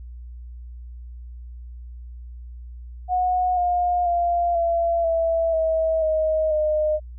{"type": "tone with pitch steps", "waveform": "sine", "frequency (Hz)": [729, 711.1, 693.7, 676.7, 660.1, 643.9, 628.1, 612.7], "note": ["F#5", "F5", "F5", "E5", "E5", "E5", "D#5", "D#5"], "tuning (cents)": [-26, 31, -12, 45, 2, -41, 16, -27], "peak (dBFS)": -18, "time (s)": [3.08, 7], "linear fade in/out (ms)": 50, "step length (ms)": 490, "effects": ["added 60 Hz sine -35 dBFS peak until 7.18 s"]}